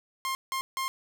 sawtooth tone bursts at uneven times, 1061 Hz, C6, 24 cents sharp, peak -25 dBFS, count 3, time 0.25-0.35 / 0.52-0.61 / 0.77-0.88 s, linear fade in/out 0 ms, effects none

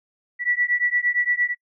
sine beating tone pair, 1948 / 1956.7 Hz, B6 / B6, -24 / -17 cents, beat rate 8.7 Hz, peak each -22 dBFS, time 0.39-1.55 s, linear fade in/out 50 ms, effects noise-tail reverb RT60 0.1 s tail -26 dB re dry

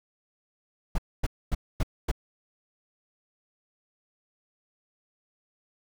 brown noise bursts, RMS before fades -24 dBFS, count 5, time 0.95-2.115 s, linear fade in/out 5 ms, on 33 ms, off 250 ms, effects none

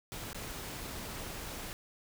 pink noise with dropouts, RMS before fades -42 dBFS, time 0.12-1.73 s, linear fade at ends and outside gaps 0 ms, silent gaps 0.33-0.346 s, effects none

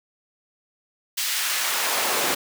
pink noise with high-pass filter sweep, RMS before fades -24 dBFS, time 1.17-2.35 s, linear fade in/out 10 ms, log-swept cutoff 2800 to 340 Hz, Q 0.8, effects none

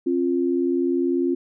sine tone pair together, 269.1 / 349.2 Hz, C4 / F4, +49 / 0 cents, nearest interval perfect fourth, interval 451 cents, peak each -22 / -21 dBFS, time 0.06-1.35 s, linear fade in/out 10 ms, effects none

